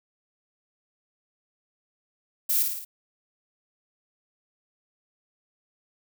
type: noise with echo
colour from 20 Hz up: violet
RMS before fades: -24 dBFS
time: 2.49-2.63 s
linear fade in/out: 10 ms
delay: 55 ms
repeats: 4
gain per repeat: -4 dB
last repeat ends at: 2.85 s
effects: none